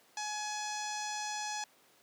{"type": "tone with low-pass filter", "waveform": "sawtooth", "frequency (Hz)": 844, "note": "G#5", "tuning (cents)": 28, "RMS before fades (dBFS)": -38, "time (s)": [0.17, 1.64], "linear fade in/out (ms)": 2, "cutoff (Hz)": 6200, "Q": 4.1, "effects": ["pink hiss -64 dBFS RMS until 2.02 s", "high-pass 300 Hz 12 dB/octave"]}